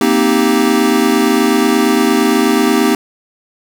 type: chord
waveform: square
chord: C minor seventh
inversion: third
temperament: equal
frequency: 233.1 / 261.6 / 311.1 / 392 Hz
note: Bb3 / C4 / Eb4 / G4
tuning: 0 / 0 / 0 / 0 cents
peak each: -16 dBFS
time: 0.01-2.95 s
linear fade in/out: 2 ms
effects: none